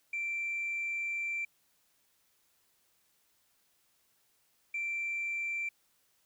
sine tone bursts at uneven times, 2349 Hz, D7, in tune, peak -31 dBFS, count 2, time 0.13-1.45 / 4.74-5.69 s, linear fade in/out 5 ms, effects tanh soft clip ceiling -29 dBFS + white hiss -72 dBFS RMS until 6.25 s

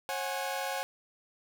sawtooth chord, C# suspended fourth, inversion none, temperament equal with one note detuned, 541.4 / 740 / 830.6 Hz, C#5 / F#5 / G#5, -41 / 0 / 0 cents, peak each -33 dBFS, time 0.09-0.83 s, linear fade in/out 0 ms, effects none

